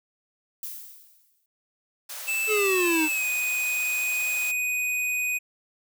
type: noise with exponential decay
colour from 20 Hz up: violet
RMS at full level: -33 dBFS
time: 0.63-1.46 s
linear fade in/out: 2 ms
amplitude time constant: 180 ms
type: high-pass noise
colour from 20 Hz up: white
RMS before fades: -37 dBFS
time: 2.09-4.52 s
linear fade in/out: 10 ms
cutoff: 520 Hz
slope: 48 dB/octave
type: tone with pitch glide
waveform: square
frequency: 2637 to 2490 Hz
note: E7 to D#7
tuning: 0 to +1 cents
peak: -25 dBFS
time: 2.27-5.39 s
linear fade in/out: 20 ms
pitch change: -99 cents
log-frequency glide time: 3.08-3.25 s
type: exponential sweep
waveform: square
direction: down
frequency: 440 to 304.3 Hz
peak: -23 dBFS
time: 2.47-3.09 s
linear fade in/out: 50 ms
effects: none